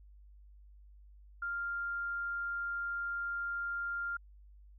sine tone, 1396.9 Hz, F6, in tune, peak -34 dBFS, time 1.42-4.17 s, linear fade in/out 5 ms, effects added 50 Hz sine -54 dBFS peak until 4.78 s

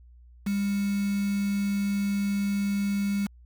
sine tone with quantisation, 200.8 Hz, G3, 42 cents sharp, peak -24 dBFS, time 0.46-3.27 s, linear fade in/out 10 ms, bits 6, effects added 60 Hz sine -49 dBFS peak until 3.45 s

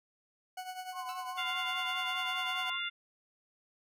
40% pulse tone with tremolo, 740 Hz, F#5, in tune, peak -36 dBFS, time 0.57-2.7 s, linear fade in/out 5 ms, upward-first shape triangle, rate 10 Hz, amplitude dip 75%
sine tone with vibrato, 1046.5 Hz, C6, in tune, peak -40 dBFS, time 0.92-2.8 s, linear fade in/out 50 ms, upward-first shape sine, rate 5 Hz, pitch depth 49 cents each way
15% pulse tone with exponential decay, 1324 Hz, E6, 7 cents sharp, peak -39 dBFS, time 1.09-1.39 s, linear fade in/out 0 ms, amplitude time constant 64 ms
harmonic tone, 698.5 Hz, F5, in tune, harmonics 2 / 3 / 4 / 5, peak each -39 / -39 / -39 / -39 dBFS, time 1.37-2.9 s, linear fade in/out 20 ms
effects none

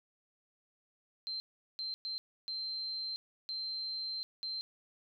sine tone bursts at uneven times, 4126 Hz, C8, 25 cents flat, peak -36 dBFS, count 6, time 1.27-1.4 / 1.79-1.94 / 2.05-2.18 / 2.48-3.16 / 3.49-4.23 / 4.43-4.61 s, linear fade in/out 0 ms, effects none

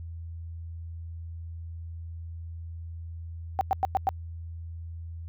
sine tone bursts, 769 Hz, G5, 33 cents flat, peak -20 dBFS, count 5, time 3.59-4.09 s, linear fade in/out 0 ms, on 20 ms, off 100 ms, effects added 83 Hz sine -36 dBFS peak until 5.28 s

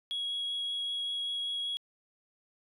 sine tone with vibrato, 3322 Hz, G#7, in tune, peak -30 dBFS, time 0.11-1.77 s, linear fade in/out 0 ms, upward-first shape triangle, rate 5.2 Hz, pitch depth 8 cents each way, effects tanh soft clip ceiling -29 dBFS

